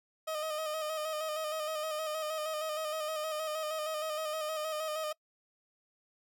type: tone with vibrato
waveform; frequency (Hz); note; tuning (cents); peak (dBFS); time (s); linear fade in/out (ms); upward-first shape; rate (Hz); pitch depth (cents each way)
30% pulse; 621; D#5; -3; -31; 0.27-5.13; 10; square; 6.4; 34
effects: noise-tail reverb RT60 0.1 s tail -25 dB re dry